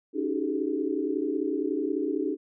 sine tone cluster, 282.1 / 313 / 374.5 / 390.8 / 425.6 Hz, C#4 / D#4 / F#4 / G4 / G#4, +30 / +10 / +21 / -5 / +42 cents, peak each -31 / -30 / -35 / -33 / -33 dBFS, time 0.13-2.37 s, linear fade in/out 50 ms, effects none

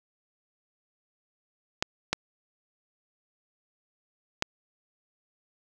clicks, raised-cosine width 0.2 ms, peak -7 dBFS, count 3, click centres 1.825 / 2.13 / 4.424 s, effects none

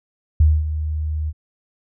sine tone with ADSR envelope, 77 Hz, D#2, 17 cents flat, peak -8 dBFS, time 0.4-1.33 s, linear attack 5 ms, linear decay 230 ms, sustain -12 dB, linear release 45 ms, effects none

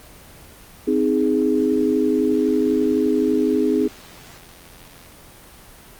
sine chord, Ab major, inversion first, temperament just, 259.6 / 311.5 / 415.3 Hz, C4 / Eb4 / Ab4, -13 / +2 / 0 cents, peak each -20 dBFS, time 0.87-3.88 s, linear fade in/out 10 ms
click train, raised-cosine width 0.2 ms, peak -29 dBFS, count 235, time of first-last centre 2.34-5.061 s, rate 86 Hz
effects pink hiss -44 dBFS RMS until 5.99 s + Opus 24 kbps

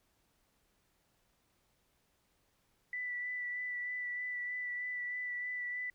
sine tone with vibrato, 1975.5 Hz, B6, in tune, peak -36 dBFS, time 2.93-5.9 s, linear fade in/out 2 ms, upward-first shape sine, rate 3.2 Hz, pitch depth 15 cents each way, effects pink hiss -75 dBFS RMS until 5.94 s

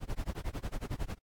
brown noise with tremolo, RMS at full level -33 dBFS, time 0-1.19 s, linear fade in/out 50 ms, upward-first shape sine, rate 11 Hz, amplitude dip 100%, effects AAC 64 kbps

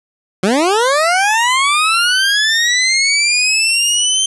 20% pulse linear sweep, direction up, 175.9 to 3136 Hz, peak -6 dBFS, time 0.43-4.26 s, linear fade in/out 5 ms, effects resampled to 24000 Hz + 7-bit

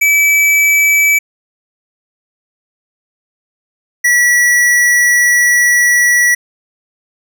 square tone pair in turn, 2302 / 1942.1 Hz, D7 / B6, -35 / -30 cents, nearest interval minor third, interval 295 cents, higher first, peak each -8 dBFS, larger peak neither, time 0.01-1.19 / 4.04-6.35 s, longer second, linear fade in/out 10 ms, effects none

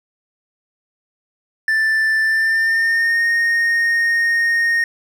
triangle tone with pitch glide, 1767 to 1852.7 Hz, A6 to A#6, +7 to -11 cents, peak -12 dBFS, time 1.68-4.84 s, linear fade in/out 2 ms, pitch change +82 cents, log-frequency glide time 2.22-3.25 s, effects none

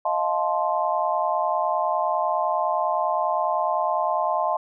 sine chord, F dominant seventh, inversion third, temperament just, 628.6 / 698.5 / 873.1 / 1047.7 Hz, Eb5 / F5 / A5 / C6, +18 / 0 / -14 / +2 cents, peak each -26 dBFS, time 0.05-4.57 s, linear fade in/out 5 ms, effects none

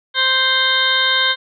harmonic tone, 523.3 Hz, C5, in tune, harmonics 1 / 2 / 3 / 4 / 6 / 7 / 8, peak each -29 / -23 / -18 / -23 / -20 / -18 / -27 dBFS, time 0.14-1.36 s, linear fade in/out 50 ms, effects none

